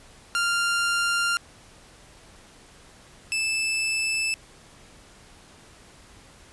sawtooth tone pair in turn, 1394 / 2632 Hz, F6 / E7, -4 / -3 cents, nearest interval major seventh, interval 1101 cents, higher second, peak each -18 / -20 dBFS, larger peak first, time 0.35-1.37 / 3.32-4.34 s, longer neither, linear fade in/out 0 ms, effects pink hiss -51 dBFS RMS until 6.52 s + resampled to 24000 Hz

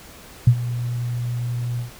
sine tone with ADSR envelope, 120.9 Hz, B2, 36 cents flat, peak -6 dBFS, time 0.47-1.91 s, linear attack 5 ms, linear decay 68 ms, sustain -16 dB, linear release 120 ms, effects pink hiss -43 dBFS RMS until 1.99 s

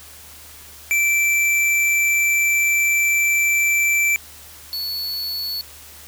square tone pair in turn, 2336 / 4423 Hz, D7 / C#8, -10 / -5 cents, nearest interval major seventh, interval 1105 cents, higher second, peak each -16 / -24 dBFS, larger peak first, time 0.91-4.16 / 4.73-5.61 s, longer first, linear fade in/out 0 ms, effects added 75 Hz sine -49 dBFS peak until 6.07 s + white hiss -42 dBFS RMS until 6.07 s

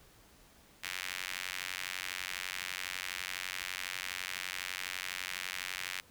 sawtooth tone with high-pass filter, 92 Hz, F#2, 9 cents flat, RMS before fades -40 dBFS, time 0.83-6.01 s, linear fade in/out 10 ms, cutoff 2100 Hz, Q 1.7, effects pink hiss -61 dBFS RMS until 6.1 s

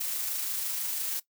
blue noise with amplitude modulation, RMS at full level -31 dBFS, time 0-1.2 s, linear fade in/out 10 ms, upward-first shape sine, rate 26 Hz, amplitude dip 25%, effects noise-tail reverb RT60 0.1 s tail -17 dB re dry

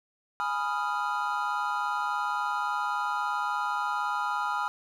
triangle chord, F half-diminished seventh, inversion first, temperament equal with one note detuned, 830.6 / 987.8 / 1244.5 / 1388.1 Hz, Ab5 / Cb6 / Eb6 / F6, 0 / 0 / 0 / -11 cents, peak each -31 dBFS, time 0.4-4.68 s, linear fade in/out 0 ms, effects none

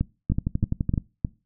two click trains, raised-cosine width 5 ms, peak -10 / -11 dBFS, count 5 / 9, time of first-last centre 0.01-1.248 / 0.3-0.978 s, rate 3.23 / 11.8 Hz, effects noise-tail reverb RT60 0.3 s tail -22 dB re dry

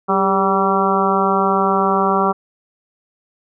harmonic tone with a mistuned harmonic, 192.9 Hz, G3, 28 cents flat, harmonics 1 / 2 / 3 / 4 / 5 / 6 / 7, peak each -21 / -20 / -24 / -20 / -22 / -19 / -23 dBFS, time 0.08-2.33 s, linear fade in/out 20 ms, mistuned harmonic 2, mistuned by +44 cents, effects none

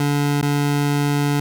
25% pulse tone with dropouts, 144.3 Hz, D3, 30 cents flat, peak -13 dBFS, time 0-1.4 s, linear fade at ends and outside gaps 2 ms, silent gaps 0.414-0.426 s, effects none

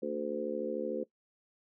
harmonic tone with a mistuned harmonic, 73.42 Hz, D2, in tune, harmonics 3 / 4 / 5 / 6 / 7, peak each -40 / -41 / -38 / -38 / -37 dBFS, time 0.02-1.04 s, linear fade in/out 10 ms, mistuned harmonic 3, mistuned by +30 cents, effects noise-tail reverb RT60 0.1 s tail -19 dB re dry

